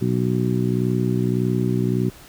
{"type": "harmonic tone", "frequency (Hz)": 61.74, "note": "B1", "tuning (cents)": 0, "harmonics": [2, 3, 4, 5, 6], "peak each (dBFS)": [-22, -23, -26, -28, -26], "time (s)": [0.01, 2.1], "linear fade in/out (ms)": 10, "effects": ["pink hiss -45 dBFS RMS until 2.28 s"]}